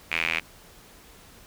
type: tone with band-pass filter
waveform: sawtooth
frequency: 82.1 Hz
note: E2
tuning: 6 cents flat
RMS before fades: -27 dBFS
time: 0.11-0.4 s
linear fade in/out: 10 ms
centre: 2400 Hz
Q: 5.6
effects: pink hiss -51 dBFS RMS until 1.46 s